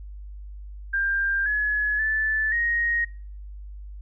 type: tone with pitch steps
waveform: sine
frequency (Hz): 1593 / 1697 / 1750 / 1874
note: G6 / G#6 / A6 / A#6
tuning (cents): +27 / +37 / -10 / +9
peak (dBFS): -21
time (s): 0.93-3.05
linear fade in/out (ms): 10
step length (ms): 530
effects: noise-tail reverb RT60 0.5 s tail -26 dB re dry + added 50 Hz sine -36 dBFS peak until 4.01 s